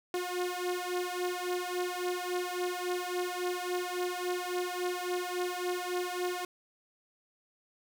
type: beating tone pair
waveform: sawtooth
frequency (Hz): 357.2 / 360.8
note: F4 / F#4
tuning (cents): +39 / -44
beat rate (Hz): 3.6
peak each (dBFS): -31 / -31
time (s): 0.14-6.45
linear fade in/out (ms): 2
effects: none